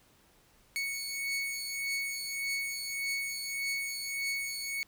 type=beating tone pair; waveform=sawtooth; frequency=2217 / 2218.7 Hz; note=C#7 / C#7; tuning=0 / +1 cents; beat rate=1.7 Hz; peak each=-35 / -31 dBFS; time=0.76-4.83 s; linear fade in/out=0 ms; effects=pink hiss -64 dBFS RMS until 4.87 s